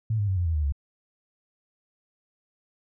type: tone with pitch steps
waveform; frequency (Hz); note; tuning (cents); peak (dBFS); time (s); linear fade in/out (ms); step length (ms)
sine; 110.4 / 102.41 / 95 / 88.13 / 81.76 / 75.84 / 70.36; A2 / G#2 / F#2 / F2 / E2 / D#2 / C#2; +6 / -24 / +46 / +16 / -14 / -44 / +26; -22; 0.1-0.723; 5; 89
effects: none